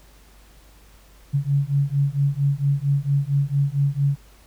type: beating tone pair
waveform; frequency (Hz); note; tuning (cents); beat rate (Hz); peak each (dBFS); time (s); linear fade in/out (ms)
sine; 138.59 / 142.99; C#3 / D3; 0 / -46; 4.4; -21; 1.33-4.16; 20
effects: added 50 Hz sine -49 dBFS peak until 4.46 s + pink hiss -54 dBFS RMS until 4.46 s